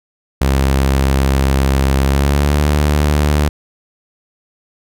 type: tone with pitch glide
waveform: sawtooth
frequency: 67.5 to 74.04 Hz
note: C#2 to D2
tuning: -45 to +15 cents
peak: -7 dBFS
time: 0.41-3.49 s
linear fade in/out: 5 ms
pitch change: +160 cents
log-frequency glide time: 2.02-2.62 s
effects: none